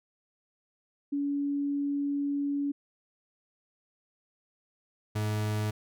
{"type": "tone pair in turn", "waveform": ["sine", "40% pulse"], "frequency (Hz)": [284.1, 106.42], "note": ["C#4", "G#2"], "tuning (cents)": [43, 43], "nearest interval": "octave + perfect fourth", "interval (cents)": 1700, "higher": "first", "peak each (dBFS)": -27, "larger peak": "neither", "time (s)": [[1.12, 2.72], [5.15, 5.71]], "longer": "first", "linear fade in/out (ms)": 10, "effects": []}